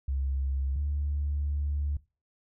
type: tone pair in turn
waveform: sine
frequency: 67.7 / 72.42 Hz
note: C#2 / D2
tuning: -40 / -24 cents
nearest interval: minor second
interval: 116 cents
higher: second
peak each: -26 dBFS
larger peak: neither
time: 0.08-0.76 / 0.76-1.97 s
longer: second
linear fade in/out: 5 ms
effects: noise-tail reverb RT60 0.3 s tail -21 dB re dry + tanh soft clip ceiling -22 dBFS